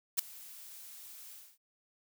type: noise with ADSR envelope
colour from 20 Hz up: blue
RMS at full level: -26 dBFS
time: 0.17-1.58 s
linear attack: 23 ms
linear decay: 3 ms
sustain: -24 dB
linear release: 250 ms
effects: none